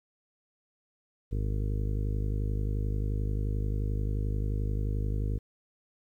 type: harmonic tone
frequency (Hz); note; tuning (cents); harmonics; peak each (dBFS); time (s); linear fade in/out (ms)
51.4; G#1; -17; 1 / 2 / 3 / 4 / 5 / 6 / 7 / 8 / 9; -29 / -32 / -41 / -44 / -44 / -47 / -49 / -48 / -46; 1.31-5.39; 20
effects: 11-bit